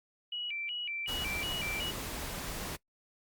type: tone with vibrato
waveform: sine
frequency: 2614 Hz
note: E7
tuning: 15 cents flat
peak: -35 dBFS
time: 0.32-1.91 s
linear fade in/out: 5 ms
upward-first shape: square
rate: 2.7 Hz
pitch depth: 190 cents each way
type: noise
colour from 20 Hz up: pink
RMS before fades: -39 dBFS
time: 1.07-2.77 s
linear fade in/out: 20 ms
effects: noise-tail reverb RT60 0.1 s tail -22 dB re dry + Opus 48 kbps